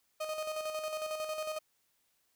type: tone with tremolo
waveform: 35% pulse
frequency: 621 Hz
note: D#5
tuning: 3 cents flat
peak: -32 dBFS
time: 0.2-1.59 s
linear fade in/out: 10 ms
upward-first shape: square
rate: 11 Hz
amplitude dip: 45%
effects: white hiss -75 dBFS RMS until 2.35 s